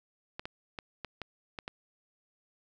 clicks, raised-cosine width 0.3 ms, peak -22 dBFS, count 7, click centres 0.395 / 0.455 / 0.788 / 1.047 / 1.217 / 1.588 / 1.679 s, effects none

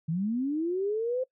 sine linear sweep, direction up, 152 to 523.3 Hz, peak -26 dBFS, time 0.08-1.24 s, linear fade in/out 10 ms, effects noise-tail reverb RT60 0.1 s tail -22 dB re dry

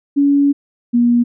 sine tone pair in turn, 283 / 239.2 Hz, C#4 / A#3, +36 / +45 cents, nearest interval minor third, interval 291 cents, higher first, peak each -9 dBFS, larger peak neither, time 0.16-0.53 / 0.93-1.24 s, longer first, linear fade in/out 20 ms, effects none

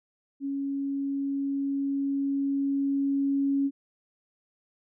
sine tone with level ramp, 277.2 Hz, C#4, in tune, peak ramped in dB -28 to -22 dBFS, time 0.4-3.71 s, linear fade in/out 50 ms, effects none

